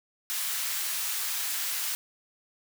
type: high-pass noise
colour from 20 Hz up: white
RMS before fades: -31 dBFS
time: 0.3-1.95 s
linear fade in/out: 0 ms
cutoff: 1200 Hz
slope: 12 dB/octave
effects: none